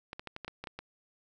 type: clicks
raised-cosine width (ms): 0.3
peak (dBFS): -24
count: 9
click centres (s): 0.131 / 0.195 / 0.273 / 0.364 / 0.447 / 0.48 / 0.64 / 0.672 / 0.79
effects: none